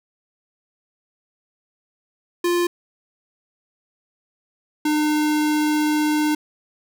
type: tone pair in turn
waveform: square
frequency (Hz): 349.2 / 302.6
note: F4 / D#4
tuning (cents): 0 / -48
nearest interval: major second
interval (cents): 248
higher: first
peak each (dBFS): -18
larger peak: neither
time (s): 2.44-2.67 / 4.85-6.35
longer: second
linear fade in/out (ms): 5
effects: none